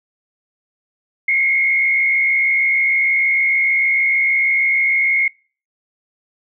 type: tone with frequency modulation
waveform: sine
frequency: 2154 Hz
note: C7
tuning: 50 cents sharp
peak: -13 dBFS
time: 1.28-5.28 s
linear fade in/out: 5 ms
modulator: 66.5 Hz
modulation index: 0.95
effects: noise-tail reverb RT60 0.4 s tail -25 dB re dry